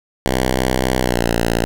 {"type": "tone with pitch glide", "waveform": "5% pulse", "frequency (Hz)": [64, 57.68], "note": ["C2", "A#1"], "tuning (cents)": [-38, -18], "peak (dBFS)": -4, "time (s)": [0.26, 1.65], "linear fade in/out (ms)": 0, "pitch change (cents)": -180, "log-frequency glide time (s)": [0.99, 1.27], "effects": []}